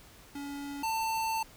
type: tone pair in turn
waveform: square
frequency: 283.3 / 892.7 Hz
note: C#4 / A5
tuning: +38 / +25 cents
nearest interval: octave + minor sixth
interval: 1987 cents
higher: second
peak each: -38 / -30 dBFS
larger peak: second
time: 0.35-0.83 / 0.83-1.43 s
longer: second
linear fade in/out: 5 ms
effects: added 50 Hz sine -62 dBFS peak until 1.56 s + pink hiss -55 dBFS RMS until 1.56 s